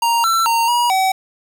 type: tone with pitch steps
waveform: square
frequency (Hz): 933 / 1342 / 922 / 960 / 760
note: A#5 / E6 / A#5 / B5 / F#5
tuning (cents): +1 / +31 / -19 / -49 / +46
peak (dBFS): -14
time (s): 0.02-1.12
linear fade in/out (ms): 5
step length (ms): 220
effects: 7-bit